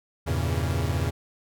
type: chord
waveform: 45% pulse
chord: E diminished seventh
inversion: none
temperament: equal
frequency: 82.41 / 98 / 116.54 / 138.59 Hz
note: E2 / G2 / Bb2 / Db3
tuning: 0 / 0 / 0 / 0 cents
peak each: -27 / -31 / -31 / -30 dBFS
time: 0.26-1.11 s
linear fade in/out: 20 ms
effects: none